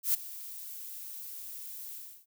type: noise with ADSR envelope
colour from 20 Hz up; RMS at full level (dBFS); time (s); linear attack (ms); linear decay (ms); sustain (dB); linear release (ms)
violet; -25; 0.03-2.26; 110; 12; -18; 310
effects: none